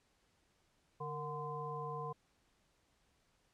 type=harmonic tone with a mistuned harmonic; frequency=146.9 Hz; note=D3; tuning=1 cent sharp; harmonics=1 / 3 / 5 / 7; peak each=-45 / -45 / -49 / -43 dBFS; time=1-2.13 s; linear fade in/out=10 ms; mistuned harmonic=3; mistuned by=+81 cents; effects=pink hiss -75 dBFS RMS until 3.53 s + low-pass 9000 Hz 12 dB/octave